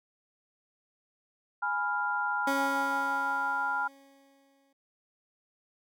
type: chord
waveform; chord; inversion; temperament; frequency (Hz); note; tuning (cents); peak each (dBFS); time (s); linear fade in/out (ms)
sine; F diminished; first; equal; 830.6 / 987.8 / 1396.9; Ab5 / Cb6 / F6; 0 / 0 / 0; -33 / -34 / -30; 1.62-3.88; 10
type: tone with exponential decay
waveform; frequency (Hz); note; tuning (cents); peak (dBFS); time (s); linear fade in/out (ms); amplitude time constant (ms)
20% pulse; 274.9; C#4; -14; -23; 2.47-4.73; 5; 490
effects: none